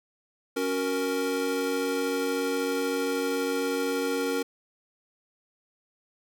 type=chord; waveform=square; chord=F# major; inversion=second; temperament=equal; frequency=277.2 / 370 / 466.2 Hz; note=C#4 / F#4 / A#4; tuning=0 / 0 / 0 cents; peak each=-31 / -35 / -29 dBFS; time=0.56-4.43 s; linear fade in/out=10 ms; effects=none